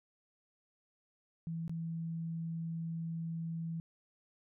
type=tone with dropouts; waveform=sine; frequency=164.81 Hz; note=E3; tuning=in tune; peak=-36 dBFS; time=1.47-3.8 s; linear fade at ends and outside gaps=0 ms; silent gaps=1.679-1.695 s; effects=none